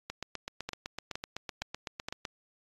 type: two click trains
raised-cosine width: 0.2 ms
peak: -18 / -19 dBFS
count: 4 / 18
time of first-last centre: 0.69-2.085 / 0.1-2.252 s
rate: 2.15 / 7.9 Hz
effects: AAC 32 kbps